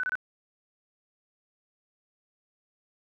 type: tone bursts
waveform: sine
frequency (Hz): 1500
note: F#6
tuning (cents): +23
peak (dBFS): -26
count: 3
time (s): 0-0.154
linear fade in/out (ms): 0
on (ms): 34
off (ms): 26
effects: none